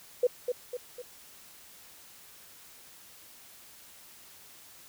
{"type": "tone with echo", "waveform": "sine", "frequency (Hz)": 493.9, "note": "B4", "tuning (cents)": 0, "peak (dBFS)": -20, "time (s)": [0.23, 0.27], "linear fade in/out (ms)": 5, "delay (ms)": 250, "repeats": 3, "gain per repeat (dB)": -6, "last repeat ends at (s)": 1.02, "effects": ["white hiss -53 dBFS RMS until 4.88 s"]}